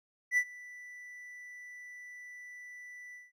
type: tone with ADSR envelope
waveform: triangle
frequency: 1975.5 Hz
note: B6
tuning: in tune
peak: -21 dBFS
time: 0.31-3.32 s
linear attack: 63 ms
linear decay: 65 ms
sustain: -23 dB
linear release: 180 ms
effects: none